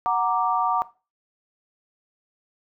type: chord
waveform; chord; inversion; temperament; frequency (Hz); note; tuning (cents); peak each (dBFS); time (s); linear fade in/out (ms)
sine; Gb augmented; none; equal; 740 / 932.3 / 1174.7; Gb5 / Bb5 / D6; 0 / 0 / 0; -24; 0.06-0.82; 0
effects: noise-tail reverb RT60 0.3 s tail -17 dB re dry

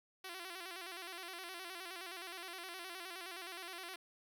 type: tone with vibrato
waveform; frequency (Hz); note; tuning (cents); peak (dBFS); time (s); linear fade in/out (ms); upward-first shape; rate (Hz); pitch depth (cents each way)
5% pulse; 359.9; F#4; -48; -34; 0.24-3.96; 5; square; 9.6; 85
effects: none

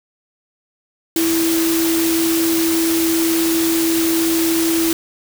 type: tone in noise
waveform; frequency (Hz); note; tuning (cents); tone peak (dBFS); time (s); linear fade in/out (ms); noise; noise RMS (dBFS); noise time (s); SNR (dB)
sine; 329.6; E4; 0; -15; 1.16-4.93; 2; white; -22; 1.16-4.93; +4
effects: none

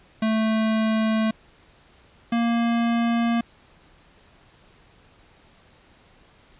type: tone pair in turn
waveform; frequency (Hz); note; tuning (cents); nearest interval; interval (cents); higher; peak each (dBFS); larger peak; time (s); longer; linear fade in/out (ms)
square; 220 / 233.4; A3 / A#3; 0 / +2; minor second; 102; second; -20; neither; 0.22-1.31 / 2.32-3.41; neither; 5
effects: pink hiss -55 dBFS RMS until 6.59 s + resampled to 8000 Hz

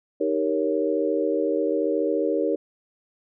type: chord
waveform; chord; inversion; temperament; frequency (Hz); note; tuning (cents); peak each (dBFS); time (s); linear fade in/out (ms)
sine; Eb dominant seventh; none; equal; 311.1 / 392 / 466.2 / 554.4; Eb4 / G4 / Bb4 / Db5; 0 / 0 / 0 / 0; -26 / -27 / -25 / -27; 0.2-2.56; 10
effects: none

